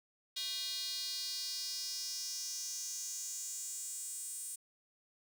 square tone with high-pass filter sweep, 220 Hz, A3, in tune, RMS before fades -41 dBFS, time 0.36-4.56 s, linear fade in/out 10 ms, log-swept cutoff 3800 to 8700 Hz, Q 4.2, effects none

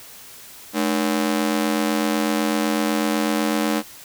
sawtooth ring-modulated tone, 260 Hz, C4, 11 cents flat, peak -12 dBFS, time 0.73-3.83 s, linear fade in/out 50 ms, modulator 44 Hz, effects white hiss -42 dBFS RMS until 4.04 s

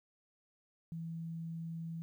sine tone, 164.81 Hz, E3, in tune, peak -39 dBFS, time 0.92-2.02 s, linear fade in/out 0 ms, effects 12-bit

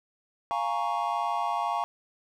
triangle chord, Bb minor seventh, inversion second, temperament equal, 698.5 / 830.6 / 932.3 / 1108.7 Hz, F5 / Ab5 / Bb5 / Db6, 0 / 0 / 0 / 0 cents, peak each -30 dBFS, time 0.51-1.84 s, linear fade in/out 0 ms, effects none

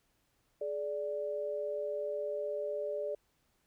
sine tone pair together, 422.2 / 585.8 Hz, G#4 / D5, +29 / -5 cents, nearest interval tritone, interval 566 cents, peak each -38 / -35 dBFS, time 0.61-3.15 s, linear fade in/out 5 ms, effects pink hiss -75 dBFS RMS until 3.66 s

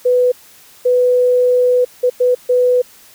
sine tone bursts at uneven times, 496.9 Hz, B4, 11 cents sharp, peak -9 dBFS, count 5, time 0.05-0.32 / 0.85-1.85 / 2.03-2.1 / 2.2-2.35 / 2.49-2.82 s, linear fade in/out 10 ms, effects white hiss -44 dBFS RMS until 3.14 s

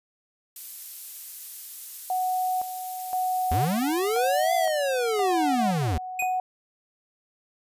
violet noise, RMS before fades -36 dBFS, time 0.56-4.66 s, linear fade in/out 2 ms
sine tone with tremolo, 740 Hz, F#5, in tune, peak -23 dBFS, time 2.1-6.4 s, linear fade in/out 2 ms, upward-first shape square, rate 0.97 Hz, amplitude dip 65%
square linear two-way sweep, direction up then down, 69.3 to 692 to 69.3 Hz, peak -24 dBFS, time 3.51-5.98 s, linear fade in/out 5 ms, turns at 4.54 s
square tone with exponential decay, 2489 Hz, D#7, in tune, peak -23 dBFS, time 6.19-6.4 s, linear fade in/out 5 ms, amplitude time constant 45 ms
effects resampled to 32000 Hz

